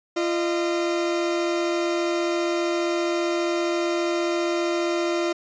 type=tone pair together; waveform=40% pulse; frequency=343.5 / 612 Hz; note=F4 / D#5; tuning=-29 / -29 cents; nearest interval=minor seventh; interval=1000 cents; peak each=-22 / -27 dBFS; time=0.16-5.33 s; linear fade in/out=10 ms; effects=resampled to 16000 Hz